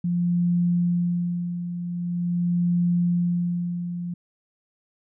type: tone with tremolo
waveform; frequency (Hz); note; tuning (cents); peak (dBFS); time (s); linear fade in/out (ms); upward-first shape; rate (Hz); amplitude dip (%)
sine; 174.61; F3; 0; -18; 0.04-4.14; 5; sine; 0.44; 65
effects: none